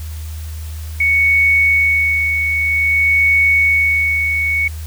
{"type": "tone with tremolo", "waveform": "sine", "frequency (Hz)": 2223, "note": "C#7", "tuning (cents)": 4, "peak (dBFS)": -9, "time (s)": [1, 4.68], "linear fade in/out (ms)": 5, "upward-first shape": "sine", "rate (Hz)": 0.52, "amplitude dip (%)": 45, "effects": ["added 78 Hz sine -24 dBFS peak until 4.86 s", "white hiss -39 dBFS RMS until 4.86 s"]}